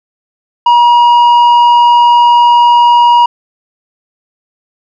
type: tone with tanh clipping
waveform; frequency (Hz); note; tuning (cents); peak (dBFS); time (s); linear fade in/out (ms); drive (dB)
sine; 956; A#5; +43; -4; 0.66-3.26; 5; 6
effects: none